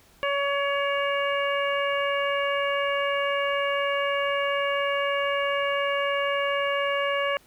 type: harmonic tone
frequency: 563 Hz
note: C#5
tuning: 27 cents sharp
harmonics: 1 / 2 / 3 / 4 / 5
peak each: -26 / -29 / -31 / -32 / -33 dBFS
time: 0.23-7.37 s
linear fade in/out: 0 ms
effects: pink hiss -57 dBFS RMS until 7.46 s

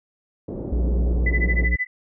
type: low-pass noise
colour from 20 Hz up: white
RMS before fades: -31 dBFS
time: 0.48-1.66 s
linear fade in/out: 5 ms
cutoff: 450 Hz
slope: 24 dB/octave
type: harmonic tone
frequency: 59.5 Hz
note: A#1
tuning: 36 cents sharp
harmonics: 1 / 3 / 5 / 7 / 9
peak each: -18 / -32 / -38 / -42 / -44 dBFS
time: 0.72-1.76 s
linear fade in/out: 5 ms
type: tone with tremolo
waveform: sine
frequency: 2000 Hz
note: B6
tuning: 21 cents sharp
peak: -19 dBFS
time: 1.26-1.87 s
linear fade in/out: 5 ms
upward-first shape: sine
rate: 13 Hz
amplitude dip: 100%
effects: none

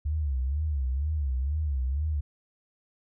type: tone with vibrato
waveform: sine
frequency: 70.5 Hz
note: C#2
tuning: 30 cents sharp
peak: -25 dBFS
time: 0.05-2.21 s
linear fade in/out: 10 ms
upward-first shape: sine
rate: 2.1 Hz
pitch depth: 180 cents each way
effects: none

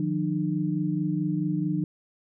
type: tone cluster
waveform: sine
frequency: 154.2 / 178.8 / 302.2 Hz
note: D#3 / F3 / D4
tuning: -15 / +41 / +50 cents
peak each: -29 / -28 / -28 dBFS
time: 0-1.84 s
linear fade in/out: 2 ms
effects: none

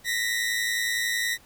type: tone pair together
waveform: sawtooth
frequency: 1864 / 1974.8 Hz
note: A#6 / B6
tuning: -1 / -1 cents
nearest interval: minor second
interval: 100 cents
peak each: -24 dBFS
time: 0.04-1.38 s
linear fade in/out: 50 ms
effects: pink hiss -55 dBFS RMS until 1.45 s

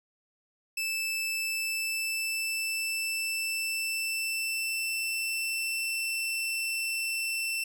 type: tone with pitch glide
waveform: sawtooth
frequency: 2637 to 2680 Hz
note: E7 to E7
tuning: 0 to +28 cents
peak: -26 dBFS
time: 0.77-7.64 s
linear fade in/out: 5 ms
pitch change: +28 cents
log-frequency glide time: 1.27-5.93 s
effects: none

